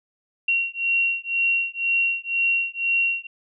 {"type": "beating tone pair", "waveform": "sine", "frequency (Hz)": [2743, 2745], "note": ["F7", "F7"], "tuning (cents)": [-32, -31], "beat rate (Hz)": 2, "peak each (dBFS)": [-23, -23], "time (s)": [0.48, 3.27], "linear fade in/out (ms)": 5, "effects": []}